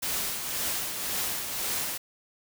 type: noise with tremolo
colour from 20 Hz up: white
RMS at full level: -29 dBFS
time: 0.02-1.98 s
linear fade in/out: 10 ms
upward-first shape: triangle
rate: 1.9 Hz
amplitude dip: 50%
effects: none